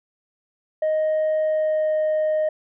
sine tone with pitch glide, 623 to 619.4 Hz, D#5 to D#5, +2 to -8 cents, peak -16 dBFS, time 0.82-2.49 s, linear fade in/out 5 ms, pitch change -10 cents, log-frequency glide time 1.42-1.95 s, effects tanh soft clip ceiling -17 dBFS

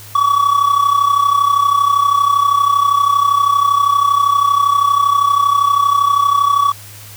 triangle tone with amplitude modulation, 1136 Hz, C#6, 42 cents sharp, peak -5 dBFS, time 0.15-6.72 s, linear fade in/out 5 ms, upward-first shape sine, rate 32.6 Hz, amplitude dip 70%, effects added 103 Hz sine -37 dBFS peak until 7.16 s + white hiss -37 dBFS RMS until 7.16 s

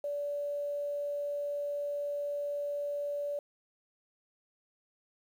sine tone with quantisation, 578 Hz, D5, 28 cents flat, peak -32 dBFS, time 0.04-3.39 s, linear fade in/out 2 ms, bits 10, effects none

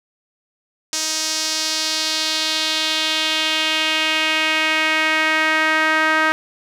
sawtooth tone with band-pass filter sweep, 314.4 Hz, D#4, 18 cents sharp, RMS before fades -19 dBFS, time 0.93-6.32 s, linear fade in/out 0 ms, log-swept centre 6000 to 1600 Hz, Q 2.2, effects none

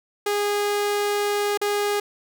sawtooth tone with dropouts, 411 Hz, G#4, 18 cents flat, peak -17 dBFS, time 0.26-2 s, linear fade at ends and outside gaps 5 ms, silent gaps 1.575-1.614 s, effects none

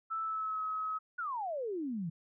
sine tone with pitch glide, 1318.5 to 1278.7 Hz, E6 to D#6, 0 to +47 cents, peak -33 dBFS, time 0.1-0.99 s, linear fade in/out 20 ms, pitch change -53 cents, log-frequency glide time 0.22-0.62 s
sine exponential sweep, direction down, 1492 to 155.56 Hz, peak -34 dBFS, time 1.18-2.1 s, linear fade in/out 10 ms
effects none

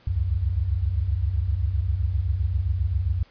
sine tone cluster, 65.8 / 73.4 / 93.1 Hz, C2 / D2 / F#2, +10 / 0 / +11 cents, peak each -26 / -27 / -24 dBFS, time 0.07-3.23 s, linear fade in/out 5 ms, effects pink hiss -56 dBFS RMS until 3.3 s + resampled to 11025 Hz

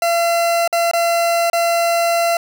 40% pulse tone with dropouts, 680 Hz, F5, 46 cents flat, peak -13 dBFS, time 0.02-2.37 s, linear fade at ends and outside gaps 2 ms, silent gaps 0.677-0.727 / 0.913-0.934 / 1.5-1.531 s, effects none

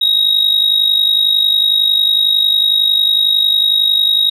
sine tone with amplitude modulation, 3787 Hz, A#7, 27 cents sharp, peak -4 dBFS, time 0.01-4.3 s, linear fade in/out 10 ms, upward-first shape sine, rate 51 Hz, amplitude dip 75%, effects tanh soft clip ceiling -6 dBFS

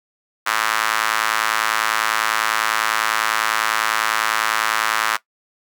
sawtooth tone with high-pass filter, 110 Hz, A2, in tune, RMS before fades -20 dBFS, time 0.46-5.17 s, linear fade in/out 10 ms, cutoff 1300 Hz, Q 2.2, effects noise-tail reverb RT60 0.1 s tail -17 dB re dry

